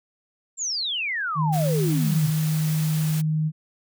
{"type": "exponential sweep", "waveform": "sine", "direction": "down", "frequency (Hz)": [7550, 119.1], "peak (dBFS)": -24, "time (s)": [0.57, 2.32], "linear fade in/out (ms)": 50}
{"type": "tone", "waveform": "sine", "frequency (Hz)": 155.56, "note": "D#3", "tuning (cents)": 0, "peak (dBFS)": -20, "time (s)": [1.35, 3.52], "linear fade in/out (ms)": 50}
{"type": "noise", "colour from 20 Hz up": "white", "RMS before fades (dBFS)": -35, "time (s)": [1.52, 3.22], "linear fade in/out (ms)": 20}
{"effects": []}